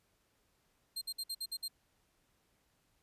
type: tone bursts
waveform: sawtooth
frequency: 4186 Hz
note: C8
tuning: in tune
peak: -34 dBFS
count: 7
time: 0.96-1.682 s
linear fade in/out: 10 ms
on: 56 ms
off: 55 ms
effects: pink hiss -75 dBFS RMS until 3.02 s + resampled to 32000 Hz